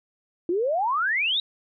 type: exponential sweep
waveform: sine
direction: up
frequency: 329.6 to 3895 Hz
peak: -21 dBFS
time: 0.49-1.4 s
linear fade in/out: 2 ms
effects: none

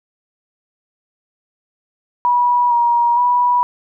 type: tone with pitch steps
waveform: sine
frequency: 972 / 950 / 977 Hz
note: B5 / A#5 / B5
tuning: -28 / +33 / -19 cents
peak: -11 dBFS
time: 2.25-3.63 s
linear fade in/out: 0 ms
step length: 460 ms
effects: none

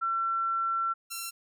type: tone pair in turn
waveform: sine / 5% pulse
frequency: 1350 / 1357 Hz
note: E6 / E6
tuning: +41 / +50 cents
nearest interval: unison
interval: 9 cents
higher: second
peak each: -26 / -23 dBFS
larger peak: second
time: 0.01-0.94 / 1.1-1.31 s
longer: first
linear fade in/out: 20 ms
effects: none

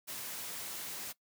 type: noise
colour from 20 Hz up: white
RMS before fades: -42 dBFS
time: 0.07-1.13 s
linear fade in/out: 20 ms
effects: noise-tail reverb RT60 0.1 s tail -19 dB re dry + high-pass 100 Hz 12 dB/octave

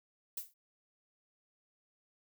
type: noise with exponential decay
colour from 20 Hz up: violet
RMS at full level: -35 dBFS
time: 0.37-0.54 s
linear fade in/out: 5 ms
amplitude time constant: 35 ms
effects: none

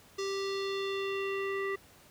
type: tone with low-pass filter sweep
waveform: square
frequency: 392 Hz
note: G4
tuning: in tune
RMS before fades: -34 dBFS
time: 0.18-1.76 s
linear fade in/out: 10 ms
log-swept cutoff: 5600 to 2000 Hz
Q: 2.9
effects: pink hiss -58 dBFS RMS until 2.1 s + high-pass 60 Hz 12 dB/octave

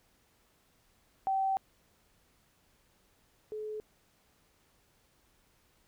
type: tone pair in turn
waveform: sine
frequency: 772 / 428.5 Hz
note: G5 / A4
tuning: -27 / -46 cents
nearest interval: minor seventh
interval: 1019 cents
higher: first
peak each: -27 / -36 dBFS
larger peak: first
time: 1.27-1.57 / 3.52-3.8 s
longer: first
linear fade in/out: 0 ms
effects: pink hiss -69 dBFS RMS until 5.87 s

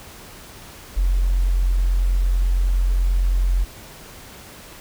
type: tone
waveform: sine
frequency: 44.57 Hz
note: F1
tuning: 36 cents sharp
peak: -15 dBFS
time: 0.96-3.65 s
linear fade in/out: 20 ms
effects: pink hiss -41 dBFS RMS until 4.8 s

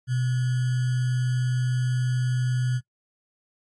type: tone with sample-and-hold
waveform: sine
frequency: 125.7 Hz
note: B2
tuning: 31 cents sharp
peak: -21 dBFS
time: 0.07-2.81 s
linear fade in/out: 50 ms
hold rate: 1575 Hz
effects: noise-tail reverb RT60 0.1 s tail -20 dB re dry + MP3 48 kbps

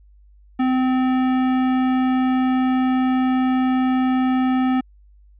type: tone with tanh clipping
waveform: sine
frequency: 257.5 Hz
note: C4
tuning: 28 cents flat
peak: -18 dBFS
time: 0.59-4.81 s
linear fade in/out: 10 ms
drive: 18 dB
effects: added 50 Hz sine -47 dBFS peak until 5.39 s + resampled to 8000 Hz

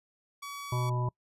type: tone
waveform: sawtooth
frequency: 1135 Hz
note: C#6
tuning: 41 cents sharp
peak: -35 dBFS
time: 0.42-0.9 s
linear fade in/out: 10 ms
type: harmonic tone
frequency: 123.47 Hz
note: B2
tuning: in tune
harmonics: 1 / 3 / 5 / 7 / 8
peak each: -28 / -40 / -42 / -45 / -37 dBFS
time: 0.72-1.09 s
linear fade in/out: 5 ms
effects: noise-tail reverb RT60 0.1 s tail -26 dB re dry + resampled to 32000 Hz

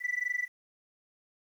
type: tone with amplitude modulation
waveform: sine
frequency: 1975.5 Hz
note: B6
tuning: in tune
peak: -24 dBFS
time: 0-0.48 s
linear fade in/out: 50 ms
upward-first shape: sine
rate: 23.4 Hz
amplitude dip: 95%
effects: tanh soft clip ceiling -24 dBFS + 10-bit

